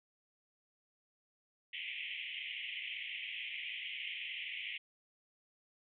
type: band-pass noise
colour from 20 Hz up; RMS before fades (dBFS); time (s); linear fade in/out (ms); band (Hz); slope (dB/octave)
white; -43; 1.73-4.78; 5; 2000 to 3200; 96
effects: none